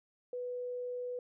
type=tone; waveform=sine; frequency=493.9 Hz; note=B4; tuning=in tune; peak=-36 dBFS; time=0.33-1.19 s; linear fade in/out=2 ms; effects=none